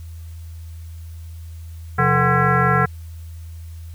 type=tone with frequency modulation; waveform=sine; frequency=740 Hz; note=F#5; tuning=in tune; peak=-13 dBFS; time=1.98-2.86 s; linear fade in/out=10 ms; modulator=305 Hz; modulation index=3.2; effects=added 82 Hz sine -32 dBFS peak until 3.94 s + white hiss -53 dBFS RMS until 3.94 s